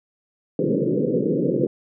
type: band-pass noise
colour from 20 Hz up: white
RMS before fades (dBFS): -21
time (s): 0.59-1.67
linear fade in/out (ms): 2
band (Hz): 130 to 520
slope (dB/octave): 96
effects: none

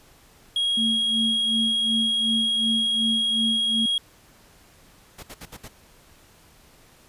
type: tone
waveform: triangle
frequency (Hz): 3287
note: G#7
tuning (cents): -19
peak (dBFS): -19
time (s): 0.56-3.98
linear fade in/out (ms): 2
type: tone with tremolo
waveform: sine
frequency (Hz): 225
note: A3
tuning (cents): +39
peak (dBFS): -23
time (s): 0.77-3.86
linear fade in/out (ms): 5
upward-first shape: sine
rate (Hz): 2.7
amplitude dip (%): 90
type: noise bursts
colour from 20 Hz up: pink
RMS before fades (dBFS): -39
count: 5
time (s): 5.18-5.683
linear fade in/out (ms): 10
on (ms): 51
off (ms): 62
effects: pink hiss -54 dBFS RMS until 7.08 s + resampled to 32000 Hz

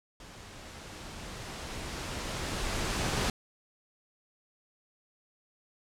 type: noise with level ramp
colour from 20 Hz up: pink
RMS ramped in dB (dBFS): -49 to -29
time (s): 0.2-3.3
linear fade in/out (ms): 2
effects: low-pass 8000 Hz 12 dB/octave

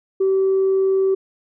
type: tone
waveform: sine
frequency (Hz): 384.2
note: G4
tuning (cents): -35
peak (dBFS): -13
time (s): 0.2-1.15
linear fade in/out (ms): 10
effects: tanh soft clip ceiling -11 dBFS

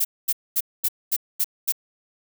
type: noise bursts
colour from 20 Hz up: violet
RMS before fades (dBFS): -21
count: 7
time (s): 0-1.723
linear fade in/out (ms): 10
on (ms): 49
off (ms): 230
effects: none

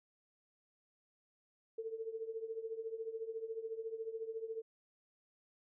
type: tone with tremolo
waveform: sine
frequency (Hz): 448.3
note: A4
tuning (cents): +32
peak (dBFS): -36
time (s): 1.78-4.62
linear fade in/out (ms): 5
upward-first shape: triangle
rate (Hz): 14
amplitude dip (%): 85
effects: none

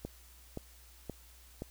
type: click train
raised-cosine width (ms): 2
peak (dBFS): -25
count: 4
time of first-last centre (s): 0.05-1.621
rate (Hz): 1.91
effects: added 60 Hz sine -57 dBFS peak until 1.7 s + white hiss -60 dBFS RMS until 1.7 s

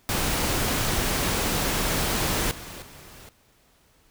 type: noise with level steps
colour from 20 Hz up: pink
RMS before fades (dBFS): -25 / -39 / -46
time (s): 0.09-3.29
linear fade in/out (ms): 0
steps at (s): 2.51 / 2.82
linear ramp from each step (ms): 2
effects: pink hiss -61 dBFS RMS until 4.1 s

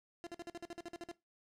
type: tone bursts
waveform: 30% pulse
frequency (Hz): 343.3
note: F4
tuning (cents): -30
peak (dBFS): -40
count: 12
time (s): 0.24-1.114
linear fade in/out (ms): 0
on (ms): 27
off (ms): 50
effects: noise-tail reverb RT60 0.2 s tail -18 dB re dry + low-pass 9000 Hz 12 dB/octave

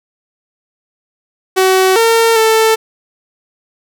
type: tone with pitch steps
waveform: sawtooth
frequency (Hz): 376.8 / 456.2 / 443.4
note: F#4 / A#4 / A4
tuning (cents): +32 / -37 / +13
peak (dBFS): -4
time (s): 1.56-2.76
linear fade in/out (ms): 20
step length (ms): 400
effects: none

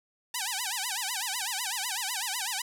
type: tone with vibrato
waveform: 5% pulse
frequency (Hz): 870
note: A5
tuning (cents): -20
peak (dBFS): -18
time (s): 0.34-2.62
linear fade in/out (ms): 5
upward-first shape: sine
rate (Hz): 8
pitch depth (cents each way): 260
effects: none

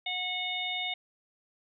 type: harmonic tone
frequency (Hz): 730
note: F#5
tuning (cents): -24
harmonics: 1 / 3 / 4 / 5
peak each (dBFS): -39 / -35 / -39 / -34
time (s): 0.06-0.94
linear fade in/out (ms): 5
effects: none

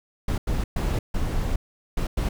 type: noise bursts at uneven times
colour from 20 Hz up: brown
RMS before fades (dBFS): -24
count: 6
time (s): 0.28-0.38 / 0.47-0.64 / 0.76-0.99 / 1.14-1.56 / 1.97-2.07 / 2.17-2.29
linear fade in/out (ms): 5
effects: none

